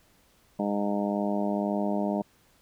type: harmonic tone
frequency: 101.9 Hz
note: G#2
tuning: 32 cents flat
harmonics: 2 / 3 / 4 / 5 / 6 / 7 / 8 / 9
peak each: -28 / -33 / -36 / -41 / -32 / -36 / -41 / -39 dBFS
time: 0.59-2.22 s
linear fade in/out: 5 ms
effects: pink hiss -63 dBFS RMS until 2.61 s